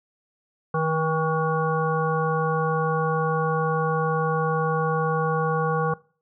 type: harmonic tone with a mistuned harmonic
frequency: 160 Hz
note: D#3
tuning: 49 cents sharp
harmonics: 1 / 3 / 5 / 7 / 9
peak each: -25 / -26 / -30 / -27 / -32 dBFS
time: 0.74-5.94 s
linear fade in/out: 5 ms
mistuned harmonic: 1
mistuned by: -24 cents
effects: noise-tail reverb RT60 0.4 s tail -21 dB re dry